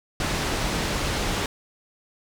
pink low-pass noise, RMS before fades -26 dBFS, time 0.2-1.46 s, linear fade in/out 2 ms, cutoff 6900 Hz, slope 12 dB/octave, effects none

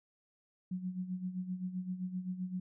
sine tone with tremolo, 183.4 Hz, F#3, 15 cents flat, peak -33 dBFS, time 0.71-2.6 s, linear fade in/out 5 ms, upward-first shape sine, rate 7.7 Hz, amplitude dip 70%, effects none

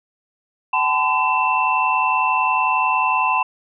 sine tone cluster, 765 / 865 / 1016 / 2677 Hz, G5 / A5 / B5 / E7, -42 / -30 / +49 / +26 cents, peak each -25 / -22 / -18 / -22 dBFS, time 0.73-3.43 s, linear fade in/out 5 ms, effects none

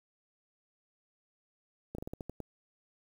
slowing click train, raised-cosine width 2 ms, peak -26 dBFS, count 8, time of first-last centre 1.95-2.403 s, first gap 34 ms, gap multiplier 1.21, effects 9-bit

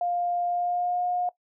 sine tone with pitch glide, 703 to 716.1 Hz, F5 to F5, +11 to +43 cents, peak -24 dBFS, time 0.01-1.29 s, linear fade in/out 2 ms, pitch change +32 cents, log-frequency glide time 0.46-1.04 s, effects noise-tail reverb RT60 0.1 s tail -18 dB re dry

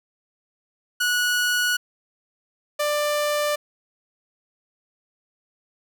sawtooth tone pair in turn, 1465 / 591.9 Hz, F#6 / D5, -18 / +13 cents, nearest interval octave + major third, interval 1569 cents, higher first, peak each -16 / -17 dBFS, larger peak first, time 1-1.77 / 2.79-3.56 s, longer neither, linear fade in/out 10 ms, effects none

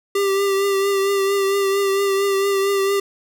square tone with vibrato, 394.5 Hz, G4, 11 cents sharp, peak -17 dBFS, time 0.15-3 s, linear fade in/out 5 ms, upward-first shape triangle, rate 4.4 Hz, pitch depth 32 cents each way, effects none

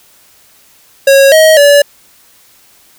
square tone with pitch steps, 548 / 632 / 574 Hz, C#5 / D#5 / D5, -20 / +27 / -40 cents, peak -3 dBFS, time 1.07-1.82 s, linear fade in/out 5 ms, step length 250 ms, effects white hiss -45 dBFS RMS until 2.98 s

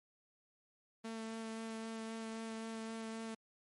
sawtooth tone with vibrato, 224 Hz, A3, 31 cents sharp, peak -38 dBFS, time 1.04-3.35 s, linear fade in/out 10 ms, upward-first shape sine, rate 3.8 Hz, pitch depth 11 cents each way, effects MP3 48 kbps

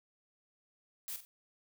blue noise with echo, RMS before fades -41 dBFS, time 1.08-1.16 s, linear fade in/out 0 ms, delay 45 ms, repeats 2, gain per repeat -9 dB, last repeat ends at 1.25 s, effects none

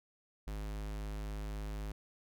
square tone, 51.91 Hz, G#1, in tune, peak -39 dBFS, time 0.47-1.92 s, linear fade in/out 5 ms, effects none

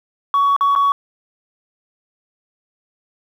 sine tone with dropouts, 1123 Hz, C#6, 22 cents sharp, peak -10 dBFS, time 0.34-0.92 s, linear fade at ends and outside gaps 1 ms, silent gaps 0.564-0.609 / 0.752-0.76 s, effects tanh soft clip ceiling -10 dBFS + 8-bit

